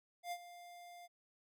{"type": "tone with ADSR envelope", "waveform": "square", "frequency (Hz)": 701, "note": "F5", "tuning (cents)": 6, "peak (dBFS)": -39, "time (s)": [0.23, 1.08], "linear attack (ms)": 86, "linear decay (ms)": 59, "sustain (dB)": -14, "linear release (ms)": 30, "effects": []}